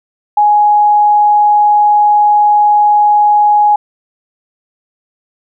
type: tone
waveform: sine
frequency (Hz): 834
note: G#5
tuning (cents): +7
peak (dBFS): -5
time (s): 0.37-3.76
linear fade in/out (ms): 5
effects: none